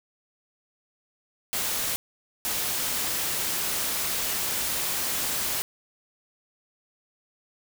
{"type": "noise bursts at uneven times", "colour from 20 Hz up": "white", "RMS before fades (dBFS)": -28, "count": 2, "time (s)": [[1.53, 1.96], [2.45, 5.62]], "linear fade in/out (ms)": 0, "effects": []}